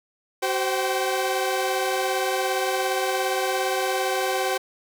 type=tone cluster; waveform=sawtooth; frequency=377.8 / 521 / 773 Hz; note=F#4 / C5 / G5; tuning=+36 / -7 / -24 cents; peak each=-23 dBFS; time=0.42-4.58 s; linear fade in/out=10 ms; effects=none